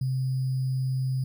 sine tone with sample-and-hold, 130.81 Hz, C3, in tune, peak -24 dBFS, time 0.01-1.24 s, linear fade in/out 5 ms, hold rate 4900 Hz, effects none

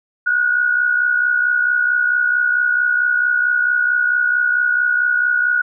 sine tone pair together, 1454 / 1518.5 Hz, F#6 / F#6, -31 / +44 cents, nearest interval minor second, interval 75 cents, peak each -14 / -21 dBFS, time 0.26-5.62 s, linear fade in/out 10 ms, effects none

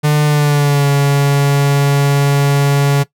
45% pulse tone with pitch glide, 149.3 to 141.16 Hz, D3 to C#3, +29 to +32 cents, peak -9 dBFS, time 0.03-3.04 s, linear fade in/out 20 ms, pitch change -97 cents, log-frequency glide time 0.26-0.88 s, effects noise-tail reverb RT60 0.1 s tail -18 dB re dry

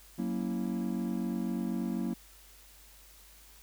triangle chord, F# dominant seventh, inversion none, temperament equal, 185 / 233.1 / 277.2 / 329.6 Hz, F#3 / A#3 / C#4 / E4, 0 / 0 / 0 / 0 cents, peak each -33 / -32 / -38 / -37 dBFS, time 0.18-2.14 s, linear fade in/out 10 ms, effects added 50 Hz sine -58 dBFS peak until 3.62 s + white hiss -57 dBFS RMS until 3.62 s

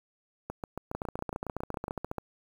two click trains, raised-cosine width 1 ms, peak -21 / -19 dBFS, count 11 / 19, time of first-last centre 0.5-1.881 / 0.95-2.183 s, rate 7.24 / 14.6 Hz, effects 8-bit

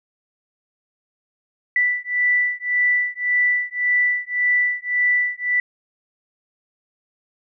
sine beating tone pair, 1973 / 1974.8 Hz, B6 / B6, -2 / -1 cents, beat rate 1.8 Hz, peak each -20 dBFS, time 1.76-5.6 s, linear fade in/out 2 ms, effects none

